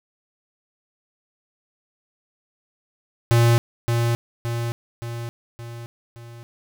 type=tone with echo; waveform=square; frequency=117.5 Hz; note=A#2; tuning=14 cents sharp; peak=-14 dBFS; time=3.31-3.58 s; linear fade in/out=0 ms; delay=570 ms; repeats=5; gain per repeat=-5 dB; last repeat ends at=6.43 s; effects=none